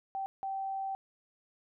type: tone bursts at uneven times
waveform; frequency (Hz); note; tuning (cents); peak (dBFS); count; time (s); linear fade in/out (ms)
sine; 776; G5; -18; -33; 2; 0.15-0.26 / 0.43-0.95; 0
effects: none